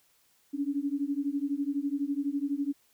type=beating tone pair; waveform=sine; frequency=277.2 / 289.2 Hz; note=C#4 / D4; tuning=0 / -27 cents; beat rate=12 Hz; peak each=-31 dBFS; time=0.53-2.73 s; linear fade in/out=20 ms; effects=white hiss -67 dBFS RMS until 2.93 s